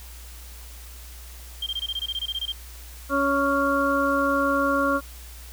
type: tone bursts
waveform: sine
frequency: 3178 Hz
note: G7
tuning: 23 cents sharp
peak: -25 dBFS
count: 14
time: 1.62-2.522 s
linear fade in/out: 5 ms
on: 44 ms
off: 22 ms
type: harmonic tone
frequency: 278.6 Hz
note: C#4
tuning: 9 cents sharp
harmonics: 1 / 2 / 4 / 5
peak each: -25 / -25 / -25 / -25 dBFS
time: 3.09-5.01 s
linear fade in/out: 50 ms
effects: added 60 Hz sine -40 dBFS peak until 5.52 s + white hiss -46 dBFS RMS until 5.52 s